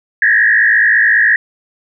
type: tone with frequency modulation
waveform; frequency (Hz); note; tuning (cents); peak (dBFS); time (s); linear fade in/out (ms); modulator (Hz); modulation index
sine; 1774; A6; +14; -7; 0.22-1.36; 2; 54.6; 2.5
effects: none